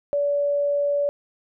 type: tone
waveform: sine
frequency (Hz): 574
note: D5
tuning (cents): -40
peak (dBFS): -19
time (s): 0.13-1.09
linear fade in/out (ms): 0
effects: none